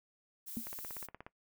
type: noise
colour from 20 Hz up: violet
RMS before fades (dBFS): -45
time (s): 0.46-1.07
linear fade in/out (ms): 20
type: tone with exponential decay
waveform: sine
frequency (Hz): 231.7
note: A#3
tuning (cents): -10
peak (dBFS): -31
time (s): 0.57-0.66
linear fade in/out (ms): 0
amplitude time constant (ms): 18
type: click train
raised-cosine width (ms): 0.5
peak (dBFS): -31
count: 11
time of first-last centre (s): 0.67-1.265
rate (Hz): 16.8
effects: noise-tail reverb RT60 0.1 s tail -19 dB re dry